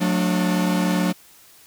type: chord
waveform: 45% pulse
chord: D major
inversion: first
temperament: equal with one note detuned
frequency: 181.5 / 220 / 293.7 Hz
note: F#3 / A3 / D4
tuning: -33 / 0 / 0 cents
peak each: -20 / -26 / -25 dBFS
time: 0-1.13 s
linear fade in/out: 20 ms
effects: white hiss -50 dBFS RMS until 1.66 s